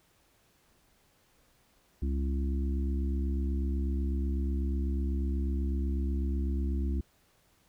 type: harmonic tone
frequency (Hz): 68.1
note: C#2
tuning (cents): -30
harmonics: 1 / 3 / 4 / 5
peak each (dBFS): -28 / -38 / -40 / -42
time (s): 2.02-7.01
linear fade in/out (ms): 5
effects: pink hiss -67 dBFS RMS until 7.68 s